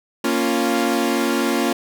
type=chord; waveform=sawtooth; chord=Bb minor; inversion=none; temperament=equal; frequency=233.1 / 277.2 / 349.2 Hz; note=Bb3 / Db4 / F4; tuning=0 / 0 / 0 cents; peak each=-18 dBFS; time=0.24-1.73 s; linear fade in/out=5 ms; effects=none